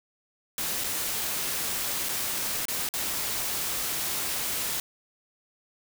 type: noise with dropouts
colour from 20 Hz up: white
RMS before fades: -30 dBFS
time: 0.58-4.8 s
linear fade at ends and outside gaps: 1 ms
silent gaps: 0.838-0.842 / 2.087-2.091 / 2.654-2.683 / 2.889-2.938 s
effects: none